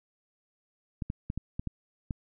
clicks, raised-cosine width 5 ms, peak -20 dBFS, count 7, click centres 1.022 / 1.101 / 1.301 / 1.376 / 1.595 / 1.673 / 2.108 s, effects none

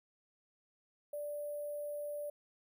sine tone with sample-and-hold, 587.3 Hz, D5, in tune, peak -38 dBFS, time 1.13-2.3 s, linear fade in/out 5 ms, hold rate 11025 Hz, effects none

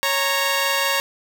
10% pulse tone pair together, 551.8 / 928 Hz, C#5 / A#5, -8 / -8 cents, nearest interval major sixth, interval 900 cents, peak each -13 dBFS, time 0.03-1 s, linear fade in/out 0 ms, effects none

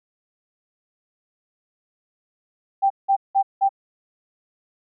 sine tone bursts, 785 Hz, G5, 2 cents sharp, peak -14 dBFS, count 4, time 2.82-3.692 s, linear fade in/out 20 ms, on 83 ms, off 180 ms, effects none

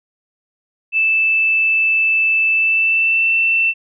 sine tone with pitch glide, 2637 to 2677 Hz, E7 to E7, 0 to +26 cents, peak -12 dBFS, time 0.92-3.74 s, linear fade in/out 50 ms, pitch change +26 cents, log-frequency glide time 2.51-3.33 s, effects none

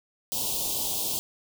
white band-stop noise, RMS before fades -29 dBFS, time 0.32-1.19 s, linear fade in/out 0 ms, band 970 to 2900 Hz, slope 48 dB/octave, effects none

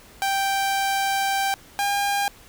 sawtooth tone pair in turn, 784 / 805.1 Hz, G5 / G5, 0 / +46 cents, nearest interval unison, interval 46 cents, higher second, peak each -17 dBFS, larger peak neither, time 0.22-1.54 / 1.79-2.28 s, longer first, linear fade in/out 0 ms, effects pink hiss -49 dBFS RMS until 2.48 s

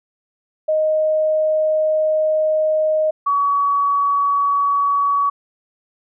sine tone pair in turn, 622.3 / 1131.5 Hz, D#5 / C#6, 0 / +35 cents, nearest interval minor seventh, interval 1035 cents, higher second, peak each -14 dBFS, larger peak neither, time 0.68-3.11 / 3.26-5.3 s, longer first, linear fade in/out 10 ms, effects none

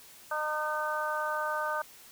harmonic tone, 305 Hz, D#4, 34 cents flat, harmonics 2 / 3 / 4 / 5, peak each -35 / -35 / -34 / -35 dBFS, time 0.31-1.82 s, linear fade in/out 5 ms, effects white hiss -53 dBFS RMS until 2.11 s

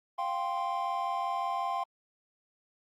triangle chord, F suspended second, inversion none, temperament equal, 698.5 / 784 / 1046.5 Hz, F5 / G5 / C6, 0 / 0 / 0 cents, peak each -33 / -32 / -31 dBFS, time 0.18-1.84 s, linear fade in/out 10 ms, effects tanh soft clip ceiling -19 dBFS + Opus 32 kbps

